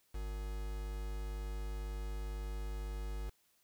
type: tone with quantisation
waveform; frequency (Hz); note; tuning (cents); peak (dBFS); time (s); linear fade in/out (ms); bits
triangle; 51; G#1; -31; -36; 0.14-3.3; 10; 8
effects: white hiss -73 dBFS RMS until 3.63 s